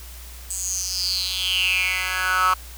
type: tone with high-pass filter sweep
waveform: 10% pulse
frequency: 185 Hz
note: F#3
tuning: in tune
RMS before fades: -23 dBFS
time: 0.5-2.54 s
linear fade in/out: 5 ms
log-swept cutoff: 7900 to 1200 Hz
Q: 7.9
effects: added 60 Hz sine -38 dBFS peak until 2.77 s + white hiss -43 dBFS RMS until 2.77 s